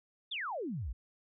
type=exponential sweep; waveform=sine; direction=down; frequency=3774 to 48.25 Hz; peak=-35 dBFS; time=0.31-0.93 s; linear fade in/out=10 ms; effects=none